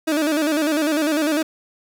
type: tone with vibrato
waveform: 30% pulse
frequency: 304.4 Hz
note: D#4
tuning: 38 cents flat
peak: -15 dBFS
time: 0.07-1.43 s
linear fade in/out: 10 ms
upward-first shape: square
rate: 10 Hz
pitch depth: 78 cents each way
effects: none